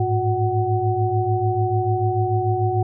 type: tone cluster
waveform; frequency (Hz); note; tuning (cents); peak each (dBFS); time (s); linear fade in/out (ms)
sine; 103.7 / 110.5 / 363.2 / 748; G#2 / A2 / F#4 / F#5; -2 / +8 / -32 / +19; -23; 0-2.83; 5
effects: none